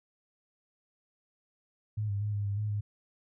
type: tone with pitch steps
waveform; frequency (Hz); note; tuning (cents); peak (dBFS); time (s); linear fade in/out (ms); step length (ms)
sine; 106.5 / 100.6 / 104.7 / 102.3 / 100.7 / 105.9 / 103.6; G#2 / G2 / G#2 / G#2 / G2 / G#2 / G#2; +44 / +45 / +15 / -26 / +47 / +34 / -4; -29; 1.97-2.81; 10; 120
effects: none